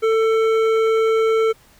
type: tone with hard clipping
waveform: sine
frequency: 445.3 Hz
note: A4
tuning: 21 cents sharp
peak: -16 dBFS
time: 0.02-1.53 s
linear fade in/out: 20 ms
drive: 11 dB
effects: pink hiss -52 dBFS RMS until 1.79 s